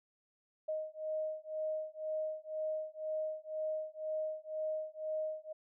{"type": "beating tone pair", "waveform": "sine", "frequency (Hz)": [622.3, 624.3], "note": ["D#5", "D#5"], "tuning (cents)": [0, 6], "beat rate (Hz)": 2, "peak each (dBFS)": [-39, -39], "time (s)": [0.68, 5.53], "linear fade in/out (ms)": 10, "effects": []}